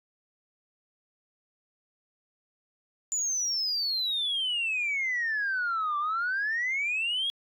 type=exponential two-way sweep; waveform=sine; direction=down then up; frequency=7100 to 1162 to 3349 Hz; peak=-25 dBFS; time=3.12-7.3 s; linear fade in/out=0 ms; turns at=5.98 s; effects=tanh soft clip ceiling -23 dBFS